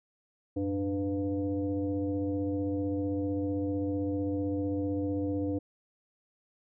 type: tone with frequency modulation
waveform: sine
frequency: 295.2 Hz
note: D4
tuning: 9 cents sharp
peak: -28 dBFS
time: 0.56-5.59 s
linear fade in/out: 10 ms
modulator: 202 Hz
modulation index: 0.94
effects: none